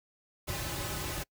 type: noise with comb filter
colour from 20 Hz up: pink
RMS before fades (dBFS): -36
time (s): 0.47-1.24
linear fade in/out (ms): 20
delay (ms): 4.3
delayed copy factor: -0.85
effects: noise-tail reverb RT60 0.1 s tail -26 dB re dry